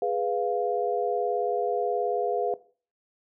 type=chord; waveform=sine; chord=F diminished; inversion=first; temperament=equal; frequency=415.3 / 493.9 / 698.5 Hz; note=Ab4 / Cb5 / F5; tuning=0 / 0 / 0 cents; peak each=-28 dBFS; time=0.02-2.54 s; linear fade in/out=2 ms; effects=noise-tail reverb RT60 0.4 s tail -18 dB re dry